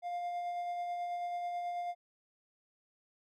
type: tone with tremolo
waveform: triangle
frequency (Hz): 703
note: F5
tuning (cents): +11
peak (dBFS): -32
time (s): 0.02-1.95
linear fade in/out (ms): 50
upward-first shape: sine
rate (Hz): 9.2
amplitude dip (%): 25
effects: none